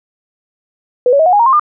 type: tone with pitch steps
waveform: sine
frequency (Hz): 495 / 562.1 / 638.2 / 724.7 / 822.9 / 934.4 / 1061.1 / 1204.8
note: B4 / C#5 / D#5 / F#5 / G#5 / A#5 / C6 / D6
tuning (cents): +4 / +24 / +44 / -36 / -16 / +4 / +24 / +44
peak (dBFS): -6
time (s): 1.06-1.596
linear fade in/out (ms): 2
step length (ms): 67
effects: none